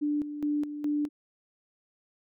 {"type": "tone with tremolo", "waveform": "sine", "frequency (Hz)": 294.9, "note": "D4", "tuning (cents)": 7, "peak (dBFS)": -25, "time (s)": [0.01, 1.09], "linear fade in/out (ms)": 20, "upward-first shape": "square", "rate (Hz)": 2.4, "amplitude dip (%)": 65, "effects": []}